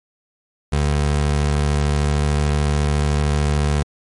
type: tone with pitch glide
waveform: 25% pulse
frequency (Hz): 73.3 to 73.72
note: D2 to D2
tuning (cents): -3 to +7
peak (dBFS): -12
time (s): 0.72-3.83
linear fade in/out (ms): 10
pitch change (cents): +10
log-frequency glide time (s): 1.92-2.31
effects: MP3 48 kbps